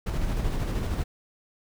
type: noise with tremolo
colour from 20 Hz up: brown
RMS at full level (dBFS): -26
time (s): 0.06-1.04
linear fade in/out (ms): 10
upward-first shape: square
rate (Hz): 13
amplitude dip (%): 30
effects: none